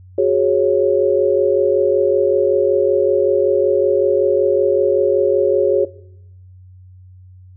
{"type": "chord", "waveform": "sine", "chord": "F# suspended second", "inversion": "none", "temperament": "equal with one note detuned", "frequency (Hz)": [370, 415.3, 549.6], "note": ["F#4", "G#4", "C#5"], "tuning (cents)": [0, 0, -15], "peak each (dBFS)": -16, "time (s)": [0.18, 5.85], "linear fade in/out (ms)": 5, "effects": ["noise-tail reverb RT60 0.8 s tail -19 dB re dry", "added 92 Hz sine -39 dBFS peak until 7.56 s"]}